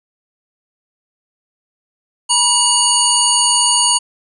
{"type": "harmonic tone with a mistuned harmonic", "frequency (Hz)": 963, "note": "B5", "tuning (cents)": -44, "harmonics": [1, 3, 5, 7, 9, 10], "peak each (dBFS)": [-18, -18, -18, -18, -18, -18], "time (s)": [2.29, 3.99], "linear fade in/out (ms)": 20, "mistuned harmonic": 5, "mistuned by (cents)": -110, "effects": []}